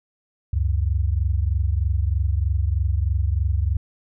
sine tone pair together, 69.3 / 92.5 Hz, C#2 / F#2, 0 / 0 cents, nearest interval perfect fourth, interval 500 cents, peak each -20 / -22 dBFS, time 0.53-3.77 s, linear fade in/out 5 ms, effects none

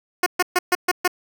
10% pulse tone bursts, 360.5 Hz, F#4, 45 cents flat, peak -7 dBFS, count 6, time 0.23-1.078 s, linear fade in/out 5 ms, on 33 ms, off 130 ms, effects none

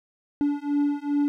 triangle beating tone pair, 287.5 / 290 Hz, D4 / D4, -37 / -22 cents, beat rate 2.5 Hz, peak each -23 dBFS, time 0.41-1.28 s, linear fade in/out 0 ms, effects none

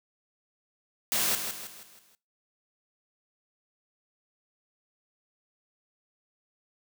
white noise with echo, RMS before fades -27 dBFS, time 1.12-1.35 s, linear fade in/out 0 ms, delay 160 ms, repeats 5, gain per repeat -7 dB, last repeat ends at 2.15 s, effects noise-tail reverb RT60 0.3 s tail -21 dB re dry + high-pass 100 Hz 12 dB/octave

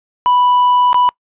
triangle tone with dropouts, 987.8 Hz, B5, in tune, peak -7 dBFS, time 0.26-1.09 s, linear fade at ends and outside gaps 0 ms, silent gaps 0.93-0.944 s, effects noise-tail reverb RT60 0.1 s tail -25 dB re dry + resampled to 8000 Hz

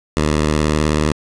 10% pulse tone with vibrato, 76.1 Hz, D#2, 38 cents flat, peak -6 dBFS, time 0.17-1.12 s, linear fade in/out 0 ms, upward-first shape square, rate 19 Hz, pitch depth 48 cents each way, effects resampled to 22050 Hz + 7-bit

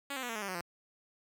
5% pulse tone with pitch steps, 280.3 / 261.5 / 244 / 227.7 / 212.4 / 198.2 / 184.93 / 172.54 Hz, C#4 / C4 / B3 / A#3 / G#3 / G3 / F#3 / F3, +19 / -1 / -21 / -40 / +39 / +19 / -1 / -21 cents, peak -25 dBFS, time 0.1-0.612 s, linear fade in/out 5 ms, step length 64 ms, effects none

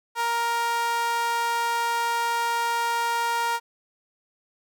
sawtooth tone with high-pass filter, 467.8 Hz, A#4, 6 cents sharp, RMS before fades -25 dBFS, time 0.15-3.6 s, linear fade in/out 50 ms, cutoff 980 Hz, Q 2.7, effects none

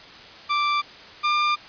sawtooth tone pair in turn, 1174.7 / 1196.6 Hz, D6 / D6, 0 / +32 cents, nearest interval unison, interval 32 cents, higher second, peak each -16 / -15 dBFS, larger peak second, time 0.49-0.82 / 1.23-1.56 s, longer neither, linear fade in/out 20 ms, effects white hiss -43 dBFS RMS until 1.68 s + resampled to 11025 Hz

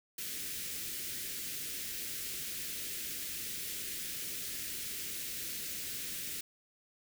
white band-stop noise, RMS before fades -40 dBFS, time 0.18-6.41 s, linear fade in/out 5 ms, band 450 to 1700 Hz, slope 24 dB/octave, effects none

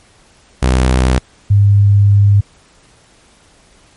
sawtooth / sine tone pair in turn, 63.6 / 101.14 Hz, C2 / G#2, -48 / -45 cents, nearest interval minor sixth, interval 803 cents, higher second, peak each -5 dBFS, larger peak neither, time 0.62-1.19 / 1.5-2.41 s, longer second, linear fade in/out 10 ms, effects pink hiss -48 dBFS RMS until 3.96 s + MP3 48 kbps

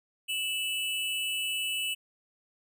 square tone pair together, 2637 / 2955 Hz, E7 / F#7, 0 / -3 cents, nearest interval major second, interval 197 cents, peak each -34 / -32 dBFS, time 0.28-1.95 s, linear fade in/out 20 ms, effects none

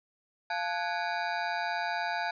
25% pulse ring-modulated tone, 784 Hz, G5, in tune, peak -23 dBFS, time 0.5-2.31 s, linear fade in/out 5 ms, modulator 88.1 Hz, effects resampled to 11025 Hz + 10-bit

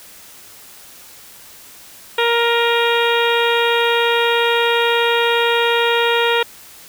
harmonic tone with a mistuned harmonic, 468.5 Hz, A#4, 9 cents sharp, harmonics 1 / 2 / 3 / 4 / 5 / 6 / 7 / 8, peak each -17 / -20 / -22 / -23 / -24 / -25 / -25 / -26 dBFS, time 2.18-6.43 s, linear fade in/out 5 ms, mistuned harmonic 5, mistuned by +39 cents, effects white hiss -41 dBFS RMS until 6.88 s

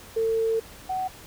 sine tone pair in turn, 450 / 749.8 Hz, A4 / F#5, +39 / +23 cents, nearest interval major sixth, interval 884 cents, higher second, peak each -21 / -25 dBFS, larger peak first, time 0.16-0.6 / 0.89-1.08 s, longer first, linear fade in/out 10 ms, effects pink hiss -46 dBFS RMS until 1.26 s

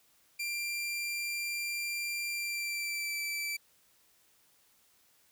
sawtooth tone with pitch glide, 2374 to 2326 Hz, D7 to D7, +18 to -17 cents, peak -30 dBFS, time 0.39-3.57 s, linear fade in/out 10 ms, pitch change -35 cents, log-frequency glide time 2.3-3.17 s, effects white hiss -67 dBFS RMS until 5.31 s

